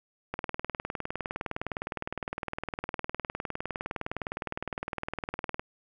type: click train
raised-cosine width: 0.5 ms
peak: -17 dBFS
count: 104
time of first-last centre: 0.34-5.595 s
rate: 19.6 Hz
effects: none